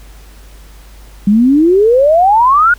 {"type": "exponential sweep", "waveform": "sine", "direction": "up", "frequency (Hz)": [196, 1480], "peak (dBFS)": -5, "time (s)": [1.27, 2.74], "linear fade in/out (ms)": 5, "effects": ["added 50 Hz sine -34 dBFS peak until 2.78 s", "pink hiss -43 dBFS RMS until 2.78 s"]}